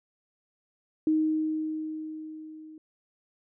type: tone with level ramp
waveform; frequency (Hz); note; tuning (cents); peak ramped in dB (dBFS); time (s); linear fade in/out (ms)
sine; 312.4; D#4; +7; -20 to -44; 1.07-2.78; 2
effects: none